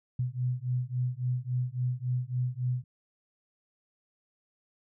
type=beating tone pair; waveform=sine; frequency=123.47 / 127.07 Hz; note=B2 / B2; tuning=0 / +50 cents; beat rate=3.6 Hz; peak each=-31 dBFS; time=0.19-2.84 s; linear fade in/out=5 ms; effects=none